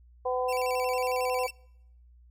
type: harmonic tone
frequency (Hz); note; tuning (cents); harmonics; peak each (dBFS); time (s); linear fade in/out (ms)
252.4; B3; +38; 2 / 3 / 4; -28 / -32 / -34; 0.25-1.47; 10
type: tone with vibrato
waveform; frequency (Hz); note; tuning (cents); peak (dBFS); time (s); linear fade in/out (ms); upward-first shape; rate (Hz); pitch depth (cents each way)
sawtooth; 2489; D#7; 0; -33; 0.48-1.51; 10; square; 11; 140
effects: noise-tail reverb RT60 0.8 s tail -26 dB re dry + added 60 Hz sine -53 dBFS peak until 2.3 s